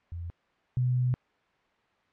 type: tone pair in turn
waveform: sine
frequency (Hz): 85.4 / 125.32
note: F2 / B2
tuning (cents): -38 / +26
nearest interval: perfect fifth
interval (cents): 664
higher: second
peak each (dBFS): -34 / -23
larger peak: second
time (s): 0.12-0.3 / 0.77-1.14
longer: second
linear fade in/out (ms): 0
effects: white hiss -67 dBFS RMS until 2.12 s + low-pass 2000 Hz 12 dB/octave

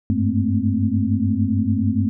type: tone cluster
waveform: sine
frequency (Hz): 95.4 / 102.2 / 215 / 225.6 / 261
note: G2 / G#2 / A3 / A3 / C4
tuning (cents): -47 / -27 / -40 / +44 / -4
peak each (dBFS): -23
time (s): 0.1-2.09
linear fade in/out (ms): 0
effects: none

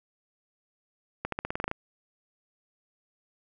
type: accelerating click train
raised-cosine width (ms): 0.5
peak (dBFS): -15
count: 10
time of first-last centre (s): 1.25-1.714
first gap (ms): 73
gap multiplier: 0.91
effects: none

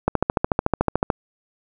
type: click train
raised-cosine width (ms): 1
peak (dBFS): -3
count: 15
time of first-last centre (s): 0.08-1.102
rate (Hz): 13.7
effects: none

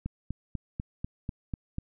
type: click train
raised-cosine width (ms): 5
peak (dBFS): -20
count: 8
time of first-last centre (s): 0.06-1.784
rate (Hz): 4.06
effects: none

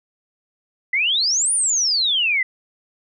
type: exponential two-way sweep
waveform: sine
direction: up then down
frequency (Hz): 1975.5 to 9740 to 1975.5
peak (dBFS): -16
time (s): 0.93-2.43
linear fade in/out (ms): 5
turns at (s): 1.53
effects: none

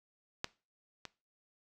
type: clicks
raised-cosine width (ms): 0.2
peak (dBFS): -16 / -25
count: 2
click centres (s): 0.444 / 1.053
effects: noise-tail reverb RT60 0.3 s tail -20 dB re dry

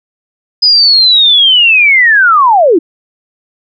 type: linear sweep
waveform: sine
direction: down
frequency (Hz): 5020 to 293.7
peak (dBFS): -3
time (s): 0.62-2.79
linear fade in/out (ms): 10
effects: none

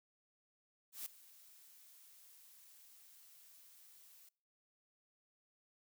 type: noise with ADSR envelope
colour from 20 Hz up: blue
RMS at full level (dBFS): -43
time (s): 0.92-4.29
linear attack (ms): 140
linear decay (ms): 4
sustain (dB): -19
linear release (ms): 4
effects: noise-tail reverb RT60 0.5 s tail -25 dB re dry

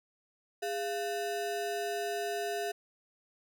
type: ring-modulated tone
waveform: square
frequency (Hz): 550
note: C#5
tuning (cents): -14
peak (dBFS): -30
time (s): 0.62-2.72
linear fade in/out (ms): 10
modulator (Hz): 140
effects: none

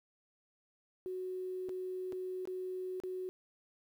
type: tone with dropouts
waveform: sine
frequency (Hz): 370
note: F#4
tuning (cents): 0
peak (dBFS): -37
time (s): 1.06-3.29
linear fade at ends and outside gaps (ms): 0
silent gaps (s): 1.687-1.693 / 2.123-2.129 / 2.454-2.474 / 3.001-3.036
effects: 11-bit

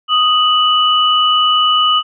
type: tone pair together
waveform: sine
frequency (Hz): 1244.5 / 2960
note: D#6 / F#7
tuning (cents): 0 / 0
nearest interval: octave + minor third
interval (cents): 1500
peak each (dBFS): -12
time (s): 0.08-2.03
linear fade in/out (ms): 50
effects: none

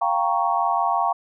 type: chord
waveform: sine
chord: G half-diminished seventh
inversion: third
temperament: equal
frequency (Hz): 698.5 / 784 / 932.3 / 1108.7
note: F5 / G5 / Bb5 / Db6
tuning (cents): 0 / 0 / 0 / 0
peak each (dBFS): -24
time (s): 0.01-1.13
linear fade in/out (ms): 10
effects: none

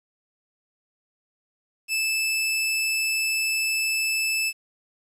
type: tone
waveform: sawtooth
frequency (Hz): 2627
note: E7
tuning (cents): -7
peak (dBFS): -19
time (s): 1.88-4.53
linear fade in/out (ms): 50
effects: resampled to 32000 Hz + 9-bit

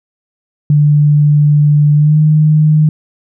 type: tone with pitch glide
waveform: sine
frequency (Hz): 147.8 to 153.54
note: D3 to D#3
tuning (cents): +11 to -23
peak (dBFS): -5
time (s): 0.7-2.89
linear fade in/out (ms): 2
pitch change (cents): +66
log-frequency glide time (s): 1.95-2.18
effects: none

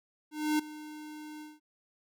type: tone with ADSR envelope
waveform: square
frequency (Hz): 304.1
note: D#4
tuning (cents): -40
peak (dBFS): -25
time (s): 0.31-1.6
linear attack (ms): 280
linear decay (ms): 8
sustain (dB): -18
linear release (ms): 190
effects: none

